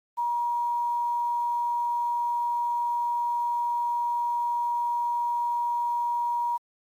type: tone with quantisation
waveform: sine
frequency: 953 Hz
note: A#5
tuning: 38 cents sharp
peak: -24 dBFS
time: 0.17-6.58 s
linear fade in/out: 20 ms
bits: 9
effects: AAC 48 kbps